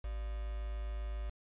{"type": "tone with quantisation", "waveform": "sine", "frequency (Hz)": 53.7, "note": "A1", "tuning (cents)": -41, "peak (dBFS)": -36, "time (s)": [0.04, 1.3], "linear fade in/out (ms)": 5, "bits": 8, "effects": ["resampled to 8000 Hz"]}